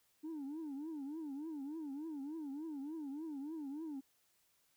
sine tone with vibrato, 297.4 Hz, D4, 22 cents sharp, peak -39 dBFS, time 0.23-4.01 s, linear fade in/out 20 ms, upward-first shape triangle, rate 3.4 Hz, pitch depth 200 cents each way, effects tanh soft clip ceiling -40 dBFS + white hiss -75 dBFS RMS until 4.76 s

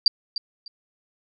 sine tone with echo, 4699 Hz, D8, in tune, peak -11 dBFS, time 0.06-0.08 s, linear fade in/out 2 ms, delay 300 ms, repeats 2, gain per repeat -13 dB, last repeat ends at 0.68 s, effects none

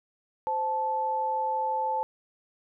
sine tone pair together, 520.2 / 874 Hz, C5 / A5, -10 / -12 cents, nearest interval major sixth, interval 898 cents, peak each -33 / -26 dBFS, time 0.47-2.03 s, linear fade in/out 0 ms, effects none

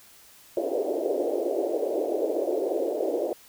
white band-pass noise, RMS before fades -27 dBFS, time 0.57-3.33 s, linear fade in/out 2 ms, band 320 to 620 Hz, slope 48 dB/octave, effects white hiss -53 dBFS RMS until 3.48 s

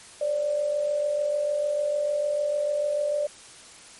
sine tone pair together, 543.3 / 590 Hz, C#5 / D5, -35 / +8 cents, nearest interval minor second, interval 143 cents, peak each -32 / -23 dBFS, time 0.21-3.27 s, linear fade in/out 5 ms, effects white hiss -47 dBFS RMS until 3.99 s + MP3 48 kbps

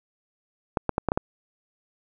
clicks, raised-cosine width 1 ms, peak -8 dBFS, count 6, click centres 0.772 / 0.893 / 0.981 / 1.087 / 1.119 / 1.175 s, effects none

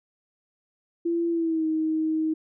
sine tone with pitch glide, 338.3 to 315.6 Hz, E4 to D#4, +45 to +25 cents, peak -22 dBFS, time 1.05-2.34 s, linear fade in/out 10 ms, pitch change -120 cents, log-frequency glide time 1.3-1.66 s, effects none

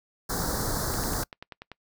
pink band-stop noise, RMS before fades -29 dBFS, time 0.29-1.24 s, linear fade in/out 10 ms, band 1700 to 4200 Hz, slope 48 dB/octave
click train, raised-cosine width 0.3 ms, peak -24 dBFS, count 9, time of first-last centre 0.94-1.717 s, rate 10.3 Hz
effects noise-tail reverb RT60 0.1 s tail -25 dB re dry

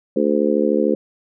harmonic tone, 73.42 Hz, D2, in tune, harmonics 3 / 4 / 5 / 6 / 7, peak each -21 / -21 / -21 / -21 / -21 dBFS, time 0.16-0.95 s, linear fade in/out 5 ms, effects none

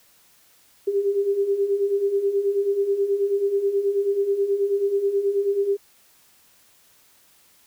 sine beating tone pair, 392 / 401.3 Hz, G4 / G4, 0 / +41 cents, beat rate 9.3 Hz, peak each -26 / -20 dBFS, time 0.87-5.77 s, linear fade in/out 10 ms, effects white hiss -57 dBFS RMS until 7.66 s

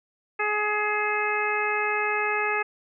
harmonic tone with a mistuned harmonic, 420 Hz, G#4, 19 cents sharp, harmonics 1 / 2 / 3 / 4 / 5 / 6, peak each -30 / -30 / -30 / -30 / -30 / -30 dBFS, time 0.39-2.63 s, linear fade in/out 10 ms, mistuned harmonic 6, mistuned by +31 cents, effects none

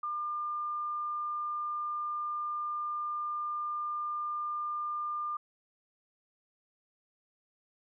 sine tone, 1200 Hz, D6, 37 cents sharp, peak -32 dBFS, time 0.03-5.37 s, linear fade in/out 5 ms, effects none

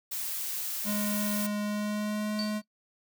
blue noise, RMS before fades -34 dBFS, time 0.11-1.47 s, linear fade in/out 10 ms
square tone with pitch glide, 207.7 to 211.9 Hz, G#3 to G#3, 0 to +35 cents, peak -30 dBFS, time 0.84-2.62 s, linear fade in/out 50 ms, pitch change +35 cents, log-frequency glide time 1.6-2.36 s
sine tone with exponential decay, 4556 Hz, C#8, 47 cents sharp, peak -30 dBFS, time 2.39-2.64 s, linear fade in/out 0 ms, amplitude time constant 53 ms
effects noise-tail reverb RT60 0.1 s tail -22 dB re dry

